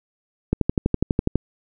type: click train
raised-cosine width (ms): 3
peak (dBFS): -5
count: 11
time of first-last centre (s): 0.53-1.356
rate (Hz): 12.1
effects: none